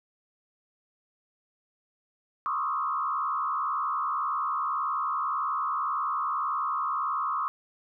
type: tone with frequency modulation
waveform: sine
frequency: 1173 Hz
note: D6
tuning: 2 cents flat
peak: -26 dBFS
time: 2.46-7.48 s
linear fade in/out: 0 ms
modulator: 70.9 Hz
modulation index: 1.8
effects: none